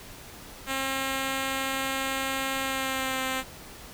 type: tone with pitch glide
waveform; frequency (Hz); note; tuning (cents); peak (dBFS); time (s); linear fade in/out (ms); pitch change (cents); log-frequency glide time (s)
5% pulse; 268.1 to 261.8; C4 to C4; +42 to +1; -16; 0.66-3.44; 50; -41; 2.62-3.2
effects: pink hiss -45 dBFS RMS until 3.93 s